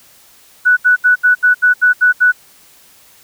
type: tone bursts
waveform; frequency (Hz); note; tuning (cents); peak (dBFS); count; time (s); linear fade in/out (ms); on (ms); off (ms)
sine; 1480; F#6; 0; -6; 9; 0.65-2.322; 20; 120; 74
effects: white hiss -46 dBFS RMS until 3.23 s